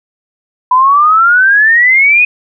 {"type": "exponential sweep", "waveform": "sine", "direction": "up", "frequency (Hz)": [991, 2517], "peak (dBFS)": -4, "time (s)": [0.71, 2.25], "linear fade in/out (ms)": 5, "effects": []}